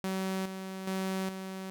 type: tone with tremolo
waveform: sawtooth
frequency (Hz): 189.9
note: F#3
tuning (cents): +45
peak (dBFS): -27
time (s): 0.04-1.7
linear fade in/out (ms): 0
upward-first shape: square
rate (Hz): 1.2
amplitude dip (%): 55
effects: none